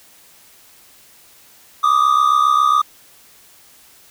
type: tone pair together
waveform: triangle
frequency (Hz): 1170.7 / 1238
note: D6 / D#6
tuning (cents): -6 / -9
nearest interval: minor second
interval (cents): 97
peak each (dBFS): -13 / -12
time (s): 1.83-2.82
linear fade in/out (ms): 10
effects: white hiss -48 dBFS RMS until 4.1 s